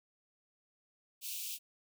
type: high-pass noise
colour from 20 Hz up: white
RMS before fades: -41 dBFS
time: 1.21-1.59 s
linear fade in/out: 50 ms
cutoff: 2400 Hz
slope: 96 dB/octave
effects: none